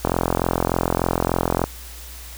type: click train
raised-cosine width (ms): 1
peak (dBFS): -4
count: 70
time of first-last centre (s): 0.05-1.64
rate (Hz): 43.4
effects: added 60 Hz sine -37 dBFS peak until 2.37 s + white hiss -40 dBFS RMS until 2.37 s